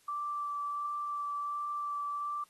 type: tone with vibrato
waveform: sine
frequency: 1167 Hz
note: D6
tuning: 11 cents flat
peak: -33 dBFS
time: 0.08-2.44 s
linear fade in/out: 5 ms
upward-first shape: sine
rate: 1.4 Hz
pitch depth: 10 cents each way
effects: white hiss -66 dBFS RMS until 2.49 s + AAC 32 kbps